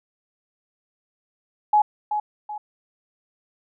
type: tone with echo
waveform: sine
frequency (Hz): 842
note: G#5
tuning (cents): +24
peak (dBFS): -13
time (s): 1.73-1.82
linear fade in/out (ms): 5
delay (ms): 380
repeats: 2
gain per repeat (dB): -8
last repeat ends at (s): 2.58
effects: none